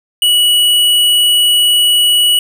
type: tone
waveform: square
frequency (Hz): 2934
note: F#7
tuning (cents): -15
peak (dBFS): -8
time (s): 0.22-2.39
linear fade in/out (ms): 2
effects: 7-bit